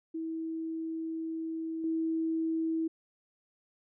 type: tone with level steps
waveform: sine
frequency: 324 Hz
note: E4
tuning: 30 cents flat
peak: -33 / -28 dBFS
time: 0.14-2.88 s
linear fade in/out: 10 ms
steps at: 1.84 s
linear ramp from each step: 2 ms
effects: none